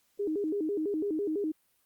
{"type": "tone with vibrato", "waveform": "sine", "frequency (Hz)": 356.3, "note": "F4", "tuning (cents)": 35, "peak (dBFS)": -28, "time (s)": [0.19, 1.52], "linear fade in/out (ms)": 10, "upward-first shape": "square", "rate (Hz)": 6, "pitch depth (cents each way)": 230, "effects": ["white hiss -71 dBFS RMS until 1.85 s", "Opus 48 kbps"]}